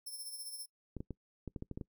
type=tone with tremolo; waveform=10% pulse; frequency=5340 Hz; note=E8; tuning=22 cents sharp; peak=-35 dBFS; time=0.06-0.66 s; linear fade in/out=10 ms; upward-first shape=sine; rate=15 Hz; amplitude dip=55%
type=clicks; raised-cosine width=3 ms; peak=-28 dBFS; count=9; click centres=0.967 / 1.005 / 1.107 / 1.477 / 1.562 / 1.624 / 1.713 / 1.775 / 1.812 s
effects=noise-tail reverb RT60 0.1 s tail -23 dB re dry